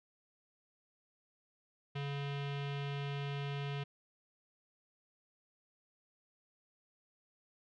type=tone with low-pass filter; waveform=square; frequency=141.4 Hz; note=C#3; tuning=35 cents sharp; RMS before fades=-39 dBFS; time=1.95-3.84 s; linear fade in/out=10 ms; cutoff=3100 Hz; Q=2.7; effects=none